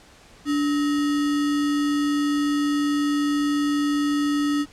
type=tone with sample-and-hold; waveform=sine; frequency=290.9 Hz; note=D4; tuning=16 cents flat; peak=-19 dBFS; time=0.45-4.66 s; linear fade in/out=50 ms; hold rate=1575 Hz; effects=pink hiss -50 dBFS RMS until 4.72 s + low-pass 8000 Hz 12 dB/octave